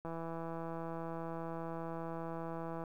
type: click train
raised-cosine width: 1 ms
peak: -29 dBFS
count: 461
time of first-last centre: 0.05-2.838 s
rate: 165 Hz
effects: 11-bit